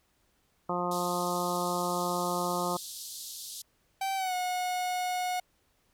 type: harmonic tone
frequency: 177.1 Hz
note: F3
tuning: 24 cents sharp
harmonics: 1 / 2 / 3 / 4 / 5 / 6 / 7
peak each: -36 / -36 / -36 / -36 / -36 / -36 / -36 dBFS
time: 0.69-2.77 s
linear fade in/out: 5 ms
type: band-pass noise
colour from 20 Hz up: pink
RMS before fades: -42 dBFS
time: 0.91-3.62 s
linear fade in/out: 5 ms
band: 3600 to 14000 Hz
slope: 48 dB/octave
type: tone with pitch glide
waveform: 45% pulse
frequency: 775 to 727.3 Hz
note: G5 to F#5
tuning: -20 to -30 cents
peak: -29 dBFS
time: 4.01-5.4 s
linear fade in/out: 5 ms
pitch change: -110 cents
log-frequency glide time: 4.16-4.34 s
effects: pink hiss -71 dBFS RMS until 5.93 s